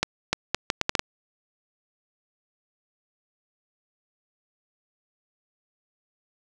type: accelerating click train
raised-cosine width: 0.2 ms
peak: -4 dBFS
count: 8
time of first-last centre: 0.03-0.994 s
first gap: 300 ms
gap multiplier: 0.72
effects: none